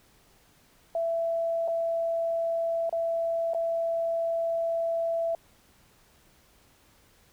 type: tone with dropouts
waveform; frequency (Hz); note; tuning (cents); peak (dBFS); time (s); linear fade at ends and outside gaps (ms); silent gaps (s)
sine; 666; E5; +18; -25; 0.95-5.35; 2; 1.678-1.682 / 2.895-2.926 / 3.536-3.546
effects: pink hiss -61 dBFS RMS until 7.32 s